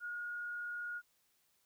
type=tone with frequency modulation; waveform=sine; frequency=1435 Hz; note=F6; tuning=47 cents sharp; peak=-39 dBFS; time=0-1.02 s; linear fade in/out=50 ms; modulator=44.9 Hz; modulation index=0.33; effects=white hiss -75 dBFS RMS until 1.65 s